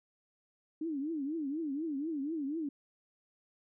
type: tone with vibrato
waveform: sine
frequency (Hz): 299.5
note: D4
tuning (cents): +34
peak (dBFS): -33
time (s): 0.81-2.69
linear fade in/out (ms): 5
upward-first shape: triangle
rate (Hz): 4.1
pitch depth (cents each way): 220
effects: none